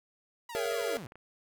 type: linear sweep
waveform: sawtooth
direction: down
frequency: 984 to 96.4 Hz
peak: -37 dBFS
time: 0.49-1.07 s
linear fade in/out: 5 ms
type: chord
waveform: square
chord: A# half-diminished seventh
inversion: third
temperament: just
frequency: 419.5 / 466.2 / 559.4 / 671.3 Hz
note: G#4 / A#4 / C#5 / E5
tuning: +17 / 0 / +16 / +31 cents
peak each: -39 / -34 / -38 / -38 dBFS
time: 0.55-0.97 s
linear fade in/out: 0 ms
type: clicks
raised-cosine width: 0.5 ms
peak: -36 dBFS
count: 8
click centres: 0.661 / 0.721 / 0.816 / 0.987 / 1.032 / 1.069 / 1.121 / 1.156 s
effects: 11-bit